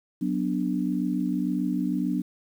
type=chord; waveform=sine; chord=B minor; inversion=second; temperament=equal; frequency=185 / 246.9 / 293.7 Hz; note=F#3 / B3 / D4; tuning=0 / 0 / 0 cents; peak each=-28 dBFS; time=0.21-2.22 s; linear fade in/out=10 ms; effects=9-bit